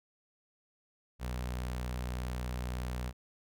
sawtooth tone with notch filter, 61.74 Hz, B1, in tune, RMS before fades -37 dBFS, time 1.19-3.13 s, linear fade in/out 50 ms, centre 330 Hz, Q 2, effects none

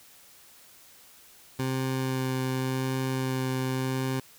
20% pulse tone with vibrato, 130.81 Hz, C3, in tune, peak -22 dBFS, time 1.59-4.2 s, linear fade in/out 5 ms, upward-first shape sine, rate 0.89 Hz, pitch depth 9 cents each way, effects white hiss -54 dBFS RMS until 4.38 s

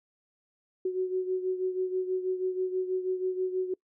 sine beating tone pair, 370 / 376.2 Hz, F#4 / F#4, 0 / +29 cents, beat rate 6.2 Hz, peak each -28 / -34 dBFS, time 0.85-3.74 s, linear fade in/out 5 ms, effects noise-tail reverb RT60 0.1 s tail -25 dB re dry

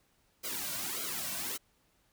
white noise with flanger, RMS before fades -37 dBFS, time 0.43-1.58 s, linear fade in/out 20 ms, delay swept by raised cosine 1.1 to 2.4 ms, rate 1.7 Hz, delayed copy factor -0.9, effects pink hiss -71 dBFS RMS until 2.12 s

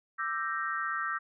sine chord, E half-diminished seventh, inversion third, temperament equal with one note detuned, 1174.7 / 1330 / 1568 / 1864.7 Hz, D6 / E6 / G6 / Bb6, 0 / +15 / 0 / 0 cents, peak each -37 / -34 / -36 / -37 dBFS, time 0.18-1.19 s, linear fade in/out 20 ms, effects none

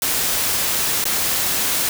white noise with dropouts, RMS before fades -20 dBFS, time 0.02-1.89 s, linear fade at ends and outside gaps 1 ms, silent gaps 1.041-1.054 s, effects none

